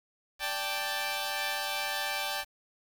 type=chord; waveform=10% pulse; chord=D suspended fourth; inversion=none; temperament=equal; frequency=587.3 / 784 / 880 Hz; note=D5 / G5 / A5; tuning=0 / 0 / 0 cents; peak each=-29 / -26 / -28 dBFS; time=0.39-2.45 s; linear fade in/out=50 ms; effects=8-bit